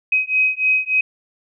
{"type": "beating tone pair", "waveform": "sine", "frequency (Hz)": [2526, 2529.4], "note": ["D#7", "D#7"], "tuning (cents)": [26, 28], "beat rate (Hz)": 3.4, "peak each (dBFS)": -18, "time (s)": [0.12, 1.01], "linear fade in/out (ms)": 5, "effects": []}